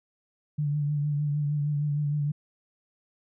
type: tone with vibrato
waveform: sine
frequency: 146.83 Hz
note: D3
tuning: in tune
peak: -24 dBFS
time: 0.58-2.32 s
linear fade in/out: 10 ms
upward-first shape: triangle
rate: 6.5 Hz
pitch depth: 42 cents each way
effects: none